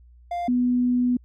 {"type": "tone pair in turn", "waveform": ["triangle", "sine"], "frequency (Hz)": [698.5, 247], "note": ["F5", "B3"], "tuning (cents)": [0, 0], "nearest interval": "octave + tritone", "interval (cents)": 1800, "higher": "first", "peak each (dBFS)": [-23, -18], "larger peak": "second", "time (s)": [[0.31, 0.48], [0.48, 1.17]], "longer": "second", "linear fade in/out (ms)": 5, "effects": ["added 60 Hz sine -48 dBFS peak until 1.24 s"]}